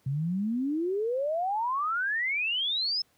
sine exponential sweep, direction up, 130 to 5290 Hz, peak -26 dBFS, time 0.06-3.02 s, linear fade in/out 5 ms, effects pink hiss -67 dBFS RMS until 3.17 s + high-pass 80 Hz 12 dB/octave

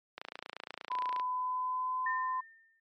click train, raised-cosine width 0.3 ms, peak -24 dBFS, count 30, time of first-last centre 0.18-1.198 s, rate 28.5 Hz
sine tone with pitch glide, 1002 to 1024.8 Hz, B5 to C6, +25 to -36 cents, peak -31 dBFS, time 0.9-2.41 s, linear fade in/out 10 ms, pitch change +39 cents, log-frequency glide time 1.14-2.26 s
sine tone with exponential decay, 1808 Hz, A6, 47 cents sharp, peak -31 dBFS, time 2.06-2.8 s, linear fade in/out 5 ms, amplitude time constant 160 ms
effects high-pass 400 Hz 12 dB/octave + MP3 64 kbps

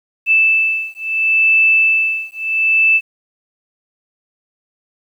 sine beating tone pair, 2637 / 2637.73 Hz, E7 / E7, 0 / 0 cents, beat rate 0.73 Hz, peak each -14 dBFS, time 0.26-3.01 s, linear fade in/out 50 ms, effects 8-bit

